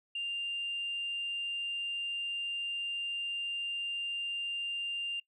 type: tone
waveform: sine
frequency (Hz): 2794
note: F7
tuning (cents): 0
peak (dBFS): -32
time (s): 0.15-5.2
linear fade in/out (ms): 5
effects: noise-tail reverb RT60 0.1 s tail -24 dB re dry + tanh soft clip ceiling -29 dBFS